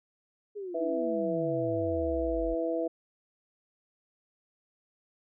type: exponential sweep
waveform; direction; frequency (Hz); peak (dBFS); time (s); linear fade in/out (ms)
sine; down; 423.9 to 43.65; -35; 0.55-2.55; 20
type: harmonic tone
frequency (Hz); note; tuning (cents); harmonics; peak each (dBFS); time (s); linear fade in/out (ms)
164.81; E3; 0; 2 / 3 / 4; -32 / -32 / -32; 0.74-2.88; 10
effects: none